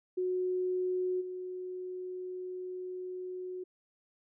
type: tone with level steps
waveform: sine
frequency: 366.5 Hz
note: F#4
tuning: 16 cents flat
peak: -29 / -37 dBFS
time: 0.17-3.64 s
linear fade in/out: 10 ms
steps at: 1.2 s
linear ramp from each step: 20 ms
effects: none